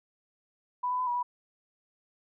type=tone with pitch steps; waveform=sine; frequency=990 / 998 / 1008 / 967 / 981 Hz; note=B5 / B5 / B5 / B5 / B5; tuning=+4 / +18 / +35 / -37 / -12 cents; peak=-27 dBFS; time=0.83-1.23 s; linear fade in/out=10 ms; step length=80 ms; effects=none